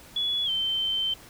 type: tone with pitch glide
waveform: sine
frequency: 3399 to 3099 Hz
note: G#7 to G7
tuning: +39 to -21 cents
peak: -24 dBFS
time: 0.16-1.14 s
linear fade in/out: 5 ms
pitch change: -160 cents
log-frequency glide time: 0.45-0.5 s
effects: pink hiss -49 dBFS RMS until 1.29 s